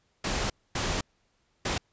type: noise bursts at uneven times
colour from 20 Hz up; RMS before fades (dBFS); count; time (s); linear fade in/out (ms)
pink; -29; 3; 0.24-0.5 / 0.75-1.01 / 1.65-1.78; 5
effects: pink hiss -71 dBFS RMS until 1.92 s + resampled to 16000 Hz